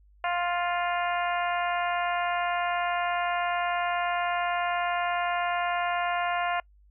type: harmonic tone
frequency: 350.5 Hz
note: F4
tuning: 6 cents sharp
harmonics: 2 / 3 / 4 / 5 / 6 / 7 / 8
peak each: -28 / -32 / -34 / -36 / -38 / -39 / -40 dBFS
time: 0.24-6.6 s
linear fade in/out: 2 ms
effects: noise-tail reverb RT60 0.1 s tail -26 dB re dry + added 50 Hz sine -55 dBFS peak until 6.9 s